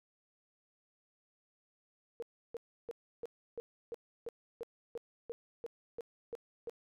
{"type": "tone bursts", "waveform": "sine", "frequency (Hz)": 467.8, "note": "A#4", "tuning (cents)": 6, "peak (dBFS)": -38, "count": 14, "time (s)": [2.2, 6.696], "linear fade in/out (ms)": 0, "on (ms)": 24, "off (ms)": 320, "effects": []}